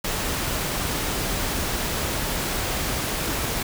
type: noise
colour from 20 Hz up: pink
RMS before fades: -26 dBFS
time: 0.04-3.63 s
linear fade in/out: 5 ms
effects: none